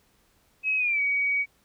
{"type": "tone with pitch glide", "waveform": "sine", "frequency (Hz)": [2551, 2260], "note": ["D#7", "C#7"], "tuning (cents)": [43, 33], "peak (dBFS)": -22, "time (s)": [0.63, 1.46], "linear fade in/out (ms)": 50, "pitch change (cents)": -210, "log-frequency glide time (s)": [0.77, 1.01], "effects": ["pink hiss -65 dBFS RMS until 1.64 s"]}